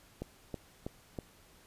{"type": "click train", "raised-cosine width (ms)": 2, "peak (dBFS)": -24, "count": 4, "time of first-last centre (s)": [0.22, 1.188], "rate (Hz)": 3.1, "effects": ["pink hiss -61 dBFS RMS until 1.66 s", "resampled to 32000 Hz"]}